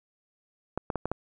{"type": "clicks", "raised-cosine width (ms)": 1, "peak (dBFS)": -15, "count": 5, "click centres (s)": [0.776, 0.902, 0.957, 1.056, 1.116], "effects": []}